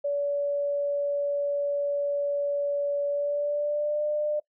sine tone with pitch glide, 572 to 598.7 Hz, D5 to D5, -46 to +33 cents, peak -24 dBFS, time 0.04-4.4 s, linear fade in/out 10 ms, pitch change +79 cents, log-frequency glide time 3.07-4.05 s, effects noise-tail reverb RT60 0.1 s tail -22 dB re dry

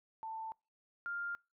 sine tone pair in turn, 888 / 1399.9 Hz, A5 / F6, +16 / +4 cents, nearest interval minor sixth, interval 788 cents, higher second, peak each -40 / -37 dBFS, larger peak second, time 0.23-0.52 / 1.06-1.35 s, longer neither, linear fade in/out 0 ms, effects noise-tail reverb RT60 0.3 s tail -26 dB re dry

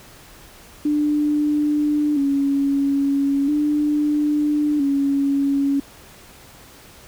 sine tone with vibrato, 287.8 Hz, D4, 35 cents flat, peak -16 dBFS, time 0.85-5.8 s, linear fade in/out 5 ms, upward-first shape square, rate 0.38 Hz, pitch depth 55 cents each way, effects pink hiss -45 dBFS RMS until 7.07 s

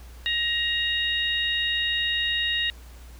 harmonic tone, 940 Hz, A#5, 14 cents sharp, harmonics 2 / 3 / 4, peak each -27 / -27 / -27 dBFS, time 0.26-2.7 s, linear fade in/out 0 ms, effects added 60 Hz sine -42 dBFS peak until 3.19 s + pink hiss -52 dBFS RMS until 3.19 s

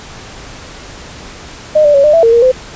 sine tone with pitch steps, 612 / 587 / 557 / 600 / 662 / 458.5 / 469.1 / 513 Hz, D#5 / D5 / C#5 / D5 / E5 / A#4 / A#4 / C5, -29 / -1 / +8 / +37 / +7 / -29 / +11 / -34 cents, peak -4 dBFS, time 1.75-2.518 s, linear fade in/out 10 ms, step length 96 ms, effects pink hiss -31 dBFS RMS until 2.75 s + resampled to 16000 Hz

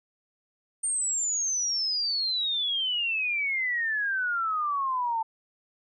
sine exponential sweep, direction down, 8870 to 883 Hz, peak -25 dBFS, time 0.83-5.23 s, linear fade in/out 10 ms, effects none

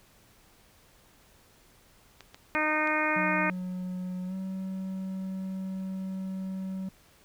clicks, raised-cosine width 0.2 ms, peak -28 dBFS, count 3, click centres 2.207 / 2.345 / 2.874 s
harmonic tone, 307.1 Hz, D#4, 23 cents flat, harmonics 1 / 2 / 3 / 4 / 5 / 6 / 7 / 8, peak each -33 / -33 / -33 / -33 / -33 / -33 / -33 / -33 dBFS, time 2.55-3.5 s, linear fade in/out 0 ms
triangle tone with pitch glide, 182.7 to 189.58 Hz, F#3 to F#3, -22 to +42 cents, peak -30 dBFS, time 3.16-6.89 s, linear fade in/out 5 ms, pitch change +64 cents, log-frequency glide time 4.27-4.34 s
effects pink hiss -60 dBFS RMS until 7.24 s

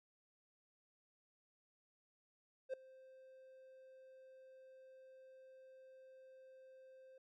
triangle tone with ADSR envelope, 523.3 Hz, C5, in tune, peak -34 dBFS, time 2.69-7.18 s, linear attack 45 ms, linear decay 4 ms, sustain -22 dB, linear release 3 ms, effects MP3 48 kbps

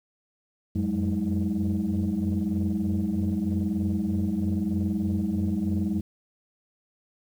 sine tone cluster, 89.5 / 92.7 / 188.8 / 209.7 / 319.1 Hz, F2 / F#2 / F#3 / G#3 / D#4, +43 / +4 / +35 / +17 / +44 cents, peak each -30 / -32 / -28 / -26 / -31 dBFS, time 0.75-6.01 s, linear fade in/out 10 ms, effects tanh soft clip ceiling -18 dBFS + 9-bit

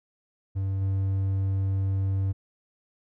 triangle tone with level steps, 96.7 Hz, G2, 23 cents flat, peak -23 / -21 dBFS, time 0.55-2.33 s, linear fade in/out 20 ms, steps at 0.81 s, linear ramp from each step 10 ms, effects none

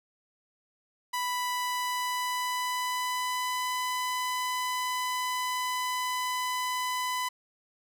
sawtooth tone with pitch glide, 990 to 1002.7 Hz, B5 to B5, +4 to +26 cents, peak -25 dBFS, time 1.13-7.29 s, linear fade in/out 10 ms, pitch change +22 cents, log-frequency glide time 1.43-3.75 s, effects none

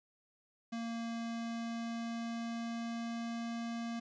square tone with pitch glide, 230.8 to 232.4 Hz, A#3 to A#3, -17 to -5 cents, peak -38 dBFS, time 0.72-4 s, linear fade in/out 10 ms, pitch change +12 cents, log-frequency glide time 1.13-3.55 s, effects resampled to 16000 Hz + 12-bit

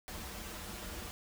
pink noise with comb filter, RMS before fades -44 dBFS, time 0.08-1.11 s, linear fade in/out 0 ms, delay 7.4 ms, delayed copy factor -0.75, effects none

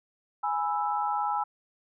sine chord, E major, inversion first, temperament equal, 830.6 / 987.8 / 1318.5 Hz, G#5 / B5 / E6, 0 / 0 / 0 cents, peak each -28 / -32 / -32 dBFS, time 0.43-1.44 s, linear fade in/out 10 ms, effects none

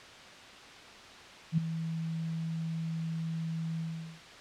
sine tone with ADSR envelope, 163 Hz, E3, 19 cents flat, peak -21 dBFS, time 1.52-4.21 s, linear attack 57 ms, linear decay 8 ms, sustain -11 dB, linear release 410 ms, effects white hiss -49 dBFS RMS until 4.4 s + low-pass 4000 Hz 12 dB/octave

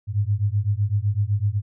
sine beating tone pair, 99 / 106.9 Hz, G2 / A2, +18 / -49 cents, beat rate 7.9 Hz, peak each -22 dBFS, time 0.07-1.62 s, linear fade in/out 50 ms, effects none

